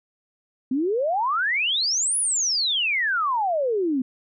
sine exponential two-way sweep, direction up then down, 246.9 to 10548 to 246.9 Hz, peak -20 dBFS, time 0.71-4.02 s, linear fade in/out 5 ms, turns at 2.18 s, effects none

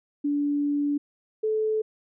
sine tone pair in turn, 289.1 / 434.4 Hz, D4 / A4, -27 / -22 cents, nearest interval perfect fifth, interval 705 cents, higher second, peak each -22 dBFS, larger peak neither, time 0.24-0.98 / 1.43-1.82 s, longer first, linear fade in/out 10 ms, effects none

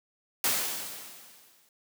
white noise with exponential decay, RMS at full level -25 dBFS, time 0.44-1.69 s, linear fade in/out 2 ms, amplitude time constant 270 ms, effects high-pass 150 Hz 12 dB/octave

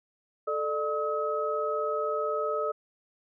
sine tone cluster, 437.9 / 599 / 1278 Hz, A4 / D5 / D#6, -8 / +34 / +46 cents, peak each -31 dBFS, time 0.47-2.72 s, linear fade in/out 10 ms, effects none

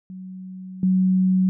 sine tone with level steps, 186.4 Hz, F#3, 13 cents sharp, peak -33 / -15 dBFS, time 0.1-1.49 s, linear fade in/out 0 ms, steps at 0.83 s, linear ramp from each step 2 ms, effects none

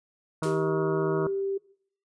harmonic tone, 158.5 Hz, D#3, 32 cents sharp, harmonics 1 / 2 / 3 / 4 / 6 / 7 / 8 / 9, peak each -30 / -33 / -35 / -36 / -38 / -38 / -39 / -40 dBFS, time 0.42-1.27 s, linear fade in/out 2 ms
white noise with exponential decay, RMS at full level -36 dBFS, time 0.43-0.72 s, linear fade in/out 2 ms, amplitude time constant 63 ms
sine tone, 392 Hz, G4, in tune, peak -26 dBFS, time 0.45-1.58 s, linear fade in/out 10 ms
effects noise-tail reverb RT60 0.6 s tail -21 dB re dry + resampled to 22050 Hz

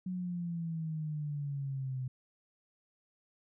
sine exponential sweep, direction down, 185 to 127.4 Hz, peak -34 dBFS, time 0.06-2.08 s, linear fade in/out 5 ms, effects none

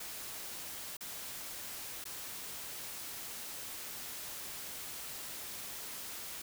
white noise with dropouts, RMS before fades -44 dBFS, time 0-6.42 s, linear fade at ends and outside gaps 5 ms, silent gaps 0.969-1.007 / 2.041-2.053 s, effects none

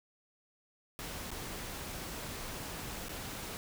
pink noise with dropouts, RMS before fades -42 dBFS, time 0.99-3.57 s, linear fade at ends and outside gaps 0 ms, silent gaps 1.306-1.315 / 3.084-3.093 s, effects none

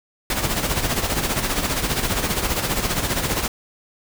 pink noise with tremolo, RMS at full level -20 dBFS, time 0.3-3.48 s, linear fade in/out 2 ms, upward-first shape sine, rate 15 Hz, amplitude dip 60%, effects none

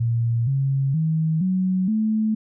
sine tone with pitch steps, 116.54 / 136.21 / 159.2 / 186.07 / 217.5 Hz, A#2 / C#3 / D#3 / F#3 / A3, 0 / -30 / +40 / +10 / -20 cents, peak -18 dBFS, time 0-2.35 s, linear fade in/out 10 ms, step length 470 ms, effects none

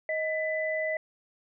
sine tone pair together, 629 / 1997 Hz, D#5 / B6, +19 / +19 cents, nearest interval octave + minor sixth, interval 2000 cents, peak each -29 / -31 dBFS, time 0.09-0.97 s, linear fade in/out 2 ms, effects none

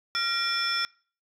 sine tone cluster, 1382 / 1888 / 2377 / 3442 / 5330 Hz, F6 / A#6 / D7 / A7 / E8, -19 / +22 / +20 / -39 / +18 cents, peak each -28 / -35 / -33 / -31 / -28 dBFS, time 0.15-0.85 s, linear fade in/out 0 ms, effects noise-tail reverb RT60 0.4 s tail -24 dB re dry + tanh soft clip ceiling -18 dBFS

